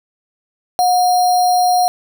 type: tone with sample-and-hold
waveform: sine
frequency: 725 Hz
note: F#5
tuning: 35 cents flat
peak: -10 dBFS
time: 0.79-1.88 s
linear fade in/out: 0 ms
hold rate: 4900 Hz
effects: none